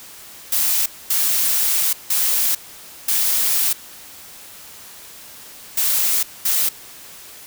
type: noise bursts at uneven times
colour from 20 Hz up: blue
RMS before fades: -18 dBFS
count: 6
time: 0.52-0.86 / 1.1-1.93 / 2.1-2.55 / 3.08-3.73 / 5.77-6.23 / 6.45-6.69 s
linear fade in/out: 5 ms
effects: white hiss -40 dBFS RMS until 7.46 s